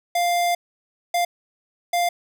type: tone bursts at uneven times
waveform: square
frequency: 698.5 Hz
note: F5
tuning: in tune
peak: -19 dBFS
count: 3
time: 0.15-0.55 / 1.14-1.25 / 1.93-2.09 s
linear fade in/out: 5 ms
effects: none